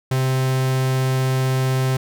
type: tone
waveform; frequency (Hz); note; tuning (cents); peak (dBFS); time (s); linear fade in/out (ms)
45% pulse; 130.81; C3; 0; -17; 0.11-1.97; 5
effects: none